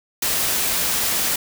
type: noise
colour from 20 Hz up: white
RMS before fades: -21 dBFS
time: 0.22-1.36 s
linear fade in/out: 5 ms
effects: none